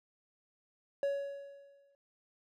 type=tone with exponential decay; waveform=triangle; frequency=560 Hz; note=C#5; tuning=18 cents sharp; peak=-26 dBFS; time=1.03-1.95 s; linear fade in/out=1 ms; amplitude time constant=200 ms; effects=none